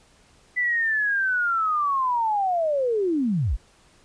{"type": "linear sweep", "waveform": "sine", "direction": "down", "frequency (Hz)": [2000, 35.96], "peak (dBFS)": -20, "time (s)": [0.56, 3.57], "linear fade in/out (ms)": 20, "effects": ["pink hiss -57 dBFS RMS until 4.04 s", "resampled to 22050 Hz"]}